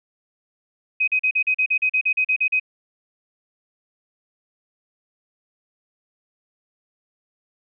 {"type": "tone bursts", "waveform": "sine", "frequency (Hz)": 2519, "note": "D#7", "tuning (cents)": 21, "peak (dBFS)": -16, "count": 14, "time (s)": [1, 2.598], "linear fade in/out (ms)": 10, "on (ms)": 77, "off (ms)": 40, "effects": []}